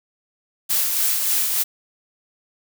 blue noise with tremolo, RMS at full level -19 dBFS, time 0.69-1.64 s, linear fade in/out 20 ms, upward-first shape sine, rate 3.4 Hz, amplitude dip 35%, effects none

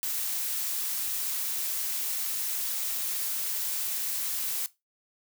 blue noise, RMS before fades -31 dBFS, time 0.03-4.66 s, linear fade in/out 0 ms, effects noise-tail reverb RT60 0.2 s tail -17 dB re dry

